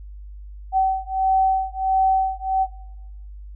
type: beating tone pair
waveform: sine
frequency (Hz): 763 / 764.5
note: G5 / G5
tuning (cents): -47 / -44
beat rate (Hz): 1.5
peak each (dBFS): -20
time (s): 0.72-2.67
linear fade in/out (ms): 50
effects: noise-tail reverb RT60 0.9 s tail -19 dB re dry + added 50 Hz sine -35 dBFS peak until 3.55 s